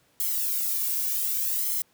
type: noise with flanger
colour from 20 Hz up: violet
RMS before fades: -27 dBFS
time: 0.2-1.82 s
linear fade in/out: 0 ms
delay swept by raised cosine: 0.95 to 1.8 ms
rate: 0.66 Hz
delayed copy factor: +1
effects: pink hiss -64 dBFS RMS until 1.93 s + high-pass 100 Hz 12 dB/octave